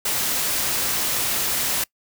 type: noise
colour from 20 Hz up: white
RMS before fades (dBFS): -23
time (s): 0.05-1.84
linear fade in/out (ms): 5
effects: noise-tail reverb RT60 0.1 s tail -23 dB re dry